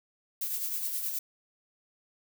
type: noise with tremolo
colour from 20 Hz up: violet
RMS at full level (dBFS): -31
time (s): 0.41-1.19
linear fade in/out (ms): 5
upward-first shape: triangle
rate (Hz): 9.5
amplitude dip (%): 50
effects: none